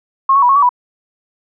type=tone with pitch steps; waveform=sine; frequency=1081 / 1113 / 977 / 1095 / 1143 / 984 Hz; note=C#6 / C#6 / B5 / C#6 / D6 / B5; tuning=-44 / +7 / -19 / -22 / -47 / -7 cents; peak=-7 dBFS; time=0.29-0.692 s; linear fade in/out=5 ms; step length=67 ms; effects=none